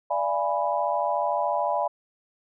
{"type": "chord", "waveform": "sine", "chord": "D diminished seventh", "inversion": "none", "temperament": "equal with one note detuned", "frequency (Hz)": [587.3, 680.9, 830.6, 987.8], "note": ["D5", "F5", "Ab5", "Cb6"], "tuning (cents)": [0, -44, 0, 0], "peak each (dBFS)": -28, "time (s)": [0.1, 1.88], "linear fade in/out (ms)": 10, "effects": []}